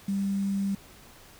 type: tone with quantisation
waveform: sine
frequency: 197.2 Hz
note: G3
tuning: 11 cents sharp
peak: -25 dBFS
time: 0.08-0.75 s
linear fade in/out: 5 ms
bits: 8
effects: pink hiss -52 dBFS RMS until 1.39 s